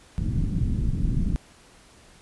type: low-pass noise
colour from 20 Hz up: pink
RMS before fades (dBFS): -24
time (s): 0.18-1.36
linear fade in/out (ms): 0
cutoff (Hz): 230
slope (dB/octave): 24
effects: pink hiss -53 dBFS RMS until 2.21 s + resampled to 24000 Hz